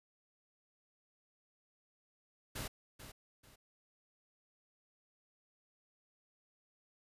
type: noise with echo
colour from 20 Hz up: pink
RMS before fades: -42 dBFS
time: 2.55-2.68 s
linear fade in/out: 10 ms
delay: 440 ms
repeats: 2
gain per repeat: -10 dB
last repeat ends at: 3.56 s
effects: resampled to 32000 Hz